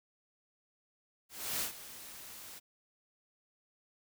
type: noise with ADSR envelope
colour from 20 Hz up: white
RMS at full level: -34 dBFS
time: 1.29-2.6 s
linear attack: 320 ms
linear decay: 110 ms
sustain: -15 dB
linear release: 23 ms
effects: none